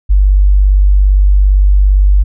sine tone, 48.78 Hz, G1, 8 cents flat, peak -4 dBFS, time 0.09-2.24 s, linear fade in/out 20 ms, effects none

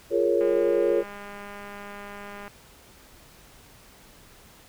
sine chord, Bb minor seventh, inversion second, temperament equal, 349.2 / 415.3 / 466.2 / 554.4 Hz, F4 / Ab4 / Bb4 / Db5, 0 / 0 / 0 / 0 cents, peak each -25 dBFS, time 0.1-1.04 s, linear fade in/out 50 ms
click train, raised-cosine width 0.5 ms, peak -26 dBFS, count 421, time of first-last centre 0.41-2.479 s, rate 203 Hz
effects pink hiss -52 dBFS RMS until 4.68 s

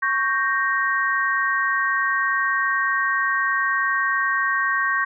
sine chord, G diminished, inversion second, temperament equal, 1108.7 / 1568 / 1864.7 Hz, Db6 / G6 / Bb6, 0 / 0 / 0 cents, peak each -23 dBFS, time 0.02-5.05 s, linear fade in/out 10 ms, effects none

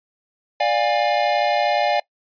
square tone cluster, 589 / 706 / 818 Hz, D5 / F5 / G#5, +5 / +19 / -26 cents, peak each -22 dBFS, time 0.6-2 s, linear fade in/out 5 ms, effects noise-tail reverb RT60 0.1 s tail -23 dB re dry + resampled to 11025 Hz

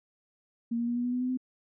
sine tone with pitch steps, 233.1 / 236.2 / 239.4 / 242.6 / 245.8 / 249.1 / 252.4 / 255.8 Hz, A#3 / A#3 / A#3 / B3 / B3 / B3 / B3 / C4, 0 / +23 / +46 / -31 / -8 / +15 / +38 / -39 cents, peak -27 dBFS, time 0.71-1.374 s, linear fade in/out 10 ms, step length 83 ms, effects none

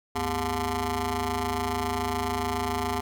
15% pulse ring-modulated tone, 156.7 Hz, D#3, 13 cents sharp, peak -17 dBFS, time 0.15-3.01 s, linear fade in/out 10 ms, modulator 562 Hz, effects none

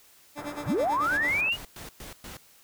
20% pulse tone with tremolo, 292.9 Hz, D4, 5 cents flat, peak -27 dBFS, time 0.35-1.37 s, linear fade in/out 50 ms, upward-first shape sine, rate 9.1 Hz, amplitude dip 90%
white low-pass noise, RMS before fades -41 dBFS, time 0.37-1.5 s, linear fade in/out 10 ms, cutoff 1500 Hz, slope 24 dB/octave
sine linear sweep, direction up, 39.75 to 2933 Hz, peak -23 dBFS, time 0.65-1.57 s, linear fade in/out 50 ms
pink noise bursts, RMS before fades -42 dBFS, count 6, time 1.04-2.37 s, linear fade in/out 2 ms, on 130 ms, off 110 ms
effects white hiss -57 dBFS RMS until 2.63 s

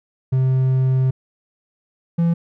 triangle tone pair in turn, 130.6 / 168.68 Hz, C3 / E3, -3 / +40 cents, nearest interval major third, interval 443 cents, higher second, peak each -12 dBFS, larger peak neither, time 0.32-1.11 / 2.18-2.34 s, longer first, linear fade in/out 10 ms, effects none

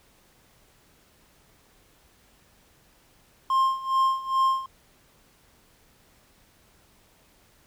triangle tone with tremolo, 1060 Hz, C6, 22 cents sharp, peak -16 dBFS, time 3.5-4.66 s, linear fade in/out 2 ms, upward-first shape sine, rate 2.4 Hz, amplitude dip 85%, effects pink hiss -60 dBFS RMS until 7.66 s

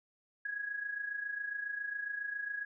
sine tone with amplitude modulation, 1661.2 Hz, G#6, in tune, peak -33 dBFS, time 0.45-2.65 s, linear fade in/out 5 ms, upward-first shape sine, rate 27.3 Hz, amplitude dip 65%, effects none

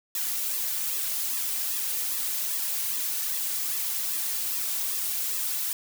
blue noise with flanger, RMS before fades -29 dBFS, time 0.15-5.73 s, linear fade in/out 2 ms, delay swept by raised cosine 1.3 to 3.2 ms, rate 2.5 Hz, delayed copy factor -0.85, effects none

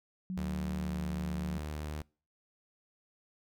sine tone with pitch glide, 185 to 179.42 Hz, F#3 to F3, 0 to +47 cents, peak -34 dBFS, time 0.3-1.58 s, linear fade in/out 0 ms, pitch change -53 cents, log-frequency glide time 0.76-1.02 s
sawtooth tone, 75.6 Hz, D#2, 49 cents flat, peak -33 dBFS, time 0.37-2.02 s, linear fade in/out 5 ms
effects noise-tail reverb RT60 0.4 s tail -25 dB re dry

